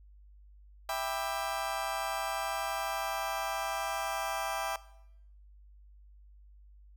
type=chord; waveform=35% pulse; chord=E minor seventh; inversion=none; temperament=just; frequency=659.3 / 791.1 / 988.9 / 1186.7 Hz; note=E5 / G5 / B5 / D6; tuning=0 / +16 / +2 / +18 cents; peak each=-35 / -34 / -38 / -38 dBFS; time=0.89-4.76 s; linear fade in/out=2 ms; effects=noise-tail reverb RT60 0.8 s tail -19 dB re dry + added 50 Hz sine -53 dBFS peak until 6.96 s